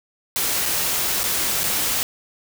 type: noise with dropouts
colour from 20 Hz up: white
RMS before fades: -22 dBFS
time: 0.36-2.03 s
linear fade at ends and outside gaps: 0 ms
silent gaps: 0.656-0.66 / 1.233-1.239 / 1.634-1.639 s
effects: none

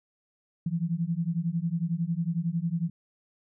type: beating tone pair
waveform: sine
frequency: 162.8 / 173.8 Hz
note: E3 / F3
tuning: -21 / -8 cents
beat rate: 11 Hz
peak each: -29 dBFS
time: 0.66-2.9 s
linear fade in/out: 5 ms
effects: none

